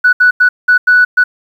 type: tone bursts at uneven times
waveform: sine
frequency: 1480 Hz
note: F#6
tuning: in tune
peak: -3 dBFS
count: 6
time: 0.04-0.13 / 0.2-0.31 / 0.4-0.49 / 0.68-0.78 / 0.87-1.05 / 1.17-1.24 s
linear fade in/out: 10 ms
effects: tanh soft clip ceiling 0 dBFS + 7-bit